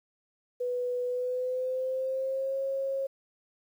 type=tone with pitch glide; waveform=sine; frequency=493.9 to 541.7 Hz; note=B4 to C#5; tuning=0 to -40 cents; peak=-28 dBFS; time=0.6-3.07 s; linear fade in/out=10 ms; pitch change=+160 cents; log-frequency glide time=1.05-2.6 s; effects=10-bit